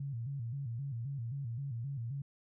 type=tone with vibrato; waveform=sine; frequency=127.3 Hz; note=C3; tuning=47 cents flat; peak=-36 dBFS; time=0-2.22 s; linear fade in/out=5 ms; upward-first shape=square; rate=3.8 Hz; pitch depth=160 cents each way; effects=none